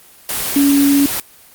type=tone in noise; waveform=sine; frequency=281.4 Hz; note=C#4; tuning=26 cents sharp; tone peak=-9 dBFS; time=0.56-1.06 s; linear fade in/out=2 ms; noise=white; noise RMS=-20 dBFS; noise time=0.29-1.2 s; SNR=+8 dB; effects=white hiss -44 dBFS RMS until 1.54 s + Opus 24 kbps